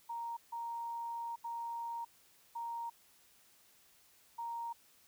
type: tone bursts at uneven times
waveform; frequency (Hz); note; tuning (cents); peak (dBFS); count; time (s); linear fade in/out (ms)
sine; 932.3; A#5; 0; -38; 5; 0.09-0.37 / 0.52-1.36 / 1.44-2.05 / 2.55-2.9 / 4.38-4.73; 10
effects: white hiss -66 dBFS RMS until 5.07 s

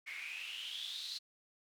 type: noise with band-pass filter sweep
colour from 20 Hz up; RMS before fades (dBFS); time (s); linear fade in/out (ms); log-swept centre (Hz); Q
white; -44; 0.06-1.19; 20; 2100 to 4300; 9.5
effects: none

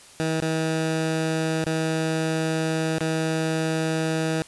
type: tone with dropouts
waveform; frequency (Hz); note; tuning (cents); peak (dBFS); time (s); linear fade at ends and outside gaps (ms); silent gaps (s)
15% pulse; 160; D#3; +49; -16; 0.2-4.42; 0; 0.401-0.421 / 1.643-1.664 / 2.983-3.007
effects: white hiss -48 dBFS RMS until 4.47 s + resampled to 24000 Hz

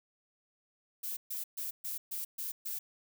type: noise bursts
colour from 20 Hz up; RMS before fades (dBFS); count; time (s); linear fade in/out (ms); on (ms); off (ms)
violet; -38; 7; 1.03-2.79; 10; 140; 130
effects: none

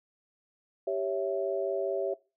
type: chord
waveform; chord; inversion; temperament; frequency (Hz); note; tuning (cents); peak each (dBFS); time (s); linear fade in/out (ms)
sine; C# diminished; second; equal; 392 / 554.4 / 659.3; G4 / C#5 / E5; 0 / 0 / 0; -32; 0.87-2.14; 5
effects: noise-tail reverb RT60 0.3 s tail -21 dB re dry

